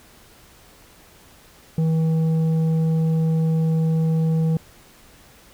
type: tone with tanh clipping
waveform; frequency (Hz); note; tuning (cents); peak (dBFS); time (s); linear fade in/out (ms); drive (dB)
triangle; 160.9; E3; -42; -18; 1.78-4.57; 2; 11
effects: pink hiss -50 dBFS RMS until 5.53 s